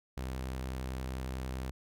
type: tone with vibrato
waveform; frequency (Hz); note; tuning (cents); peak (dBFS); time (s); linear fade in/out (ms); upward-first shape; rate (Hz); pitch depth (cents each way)
sawtooth; 64.6; C2; -21; -32; 0.17-1.71; 5; square; 11; 16
effects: none